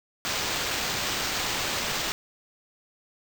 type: noise with sample-and-hold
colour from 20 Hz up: blue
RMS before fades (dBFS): -29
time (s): 0.25-2.12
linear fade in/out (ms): 0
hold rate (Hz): 11025
effects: none